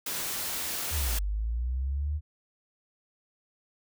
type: noise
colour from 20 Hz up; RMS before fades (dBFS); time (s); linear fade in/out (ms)
white; -33; 0.06-1.19; 5
type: linear two-way sweep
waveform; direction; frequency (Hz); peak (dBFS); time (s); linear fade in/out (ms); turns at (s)
sine; down then up; 82.41 to 48.08 to 77; -27; 0.9-2.21; 50; 1.2
effects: none